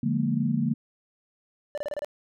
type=chord; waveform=sine; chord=Bb dominant seventh; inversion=first; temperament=just; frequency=145.68 / 174.81 / 209.8 / 233.1 Hz; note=D3 / F3 / Ab3 / Bb3; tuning=-14 / +2 / +18 / 0 cents; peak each=-28 / -31 / -29 / -26 dBFS; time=0.03-0.74 s; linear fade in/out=5 ms
type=tone bursts; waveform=triangle; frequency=587.3 Hz; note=D5; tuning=in tune; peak=-26 dBFS; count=6; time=1.75-2.046 s; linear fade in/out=0 ms; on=26 ms; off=28 ms
effects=none